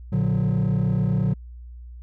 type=chord; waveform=triangle; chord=Bb augmented; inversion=none; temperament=just; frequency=116.54 / 145.68 / 182.1 Hz; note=Bb2 / D3 / F#3; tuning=0 / -14 / -27 cents; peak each=-20 dBFS; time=0.12-1.34 s; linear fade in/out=10 ms; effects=tanh soft clip ceiling -14 dBFS + added 60 Hz sine -37 dBFS peak until 2.02 s